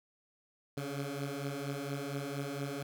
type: beating tone pair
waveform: 15% pulse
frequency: 137.9 / 142.2 Hz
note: C#3 / C#3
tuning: -9 / +45 cents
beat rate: 4.3 Hz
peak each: -34 / -32 dBFS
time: 0.77-2.83 s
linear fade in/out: 5 ms
effects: none